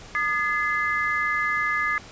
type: tone cluster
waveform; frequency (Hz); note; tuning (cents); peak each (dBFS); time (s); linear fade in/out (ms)
sine; 1221 / 1700 / 2061; D#6 / G#6 / C7; -33 / +40 / -27; -26; 0.15-1.98; 0
effects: pink hiss -44 dBFS RMS until 2.11 s + resampled to 16000 Hz